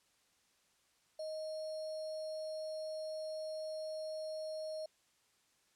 sine tone with sample-and-hold, 626 Hz, D#5, 10 cents sharp, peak -39 dBFS, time 1.19-4.86 s, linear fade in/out 5 ms, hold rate 4900 Hz, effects white hiss -73 dBFS RMS until 5.75 s + low-pass 9000 Hz 12 dB/octave

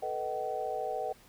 sine chord, B dominant seventh, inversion third, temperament equal with one note detuned, 440 / 493.9 / 622.3 / 758.2 Hz, A4 / B4 / D#5 / F#5, 0 / 0 / 0 / +42 cents, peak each -39 / -38 / -38 / -35 dBFS, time 0.02-1.13 s, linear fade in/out 10 ms, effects pink hiss -59 dBFS RMS until 1.28 s

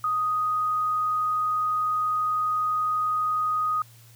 sine tone, 1246 Hz, D#6, 2 cents sharp, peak -22 dBFS, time 0.04-3.82 s, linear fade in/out 2 ms, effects added 116 Hz sine -50 dBFS peak until 4.15 s + white hiss -55 dBFS RMS until 4.15 s

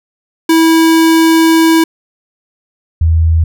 square / sine tone pair in turn, 325.6 / 81.4 Hz, E4 / E2, -21 / -21 cents, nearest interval 2 octaves, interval 2400 cents, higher first, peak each -6 dBFS, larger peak neither, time 0.49-1.84 / 3.01-3.44 s, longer first, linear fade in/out 5 ms, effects none

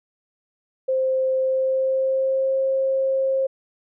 sine tone with pitch glide, 523.3 to 533.7 Hz, C5 to C5, 0 to +34 cents, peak -18 dBFS, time 0.88-3.47 s, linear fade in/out 10 ms, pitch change +34 cents, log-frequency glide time 1.37-2.58 s, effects none

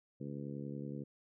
harmonic tone, 70.7 Hz, C#2, 35 cents sharp, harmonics 2 / 3 / 4 / 5 / 6 / 7, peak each -44 / -45 / -47 / -51 / -53 / -52 dBFS, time 0.2-1.04 s, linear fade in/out 10 ms, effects none

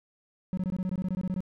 triangle tone bursts, 185 Hz, F#3, in tune, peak -25 dBFS, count 14, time 0.53-1.405 s, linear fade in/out 0 ms, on 43 ms, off 21 ms, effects none

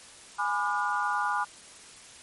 sine chord, G# diminished seventh, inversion none, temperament just, 830.6 / 996.7 / 1196.1 / 1435.3 Hz, G#5 / B5 / D6 / F6, 0 / +16 / +31 / +47 cents, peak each -31 dBFS, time 0.38-1.45 s, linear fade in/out 20 ms, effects white hiss -49 dBFS RMS until 2.22 s + MP3 48 kbps

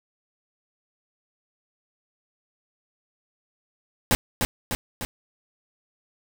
pink noise with echo, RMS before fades -19 dBFS, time 4.11-4.15 s, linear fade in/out 0 ms, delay 300 ms, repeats 3, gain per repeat -4 dB, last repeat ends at 5.05 s, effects none

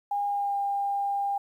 sine tone with pitch glide, 812 to 801.3 Hz, G#5 to G5, -39 to +38 cents, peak -25 dBFS, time 0.11-1.38 s, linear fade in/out 5 ms, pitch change -23 cents, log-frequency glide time 0.27-0.57 s, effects 10-bit

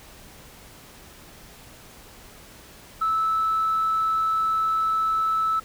sine tone, 1309 Hz, E6, 13 cents flat, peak -19 dBFS, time 3.01-5.6 s, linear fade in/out 10 ms, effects tanh soft clip ceiling -16 dBFS + pink hiss -47 dBFS RMS until 5.64 s

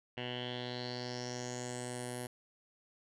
10% pulse tone with low-pass filter sweep, 123.47 Hz, B2, in tune, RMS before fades -41 dBFS, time 0.17-2.27 s, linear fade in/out 5 ms, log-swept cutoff 2700 to 11000 Hz, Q 6, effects none

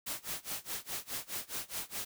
white noise with tremolo, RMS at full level -37 dBFS, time 0.06-2.05 s, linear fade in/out 10 ms, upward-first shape sine, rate 4.8 Hz, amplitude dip 95%, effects none

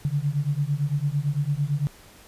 sine beating tone pair, 140 / 148.9 Hz, C#3 / D3, +18 / +24 cents, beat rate 8.9 Hz, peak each -25 dBFS, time 0.05-1.87 s, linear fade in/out 0 ms, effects pink hiss -50 dBFS RMS until 2.27 s + resampled to 32000 Hz

